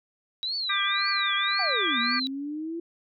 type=tone with vibrato; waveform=sine; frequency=3839 Hz; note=B7; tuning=50 cents flat; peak=-27 dBFS; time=0.43-2.27 s; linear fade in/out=0 ms; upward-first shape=triangle; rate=1.9 Hz; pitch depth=290 cents each way
type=harmonic tone; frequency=396.9 Hz; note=G4; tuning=22 cents sharp; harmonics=3 / 4 / 5 / 6; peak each=-29 / -30 / -31 / -32 dBFS; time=0.69-2.2 s; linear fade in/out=10 ms
type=exponential two-way sweep; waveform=sine; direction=down then up; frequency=802 to 232.2 to 341 Hz; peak=-30 dBFS; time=1.59-2.8 s; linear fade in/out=5 ms; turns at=1.99 s
effects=none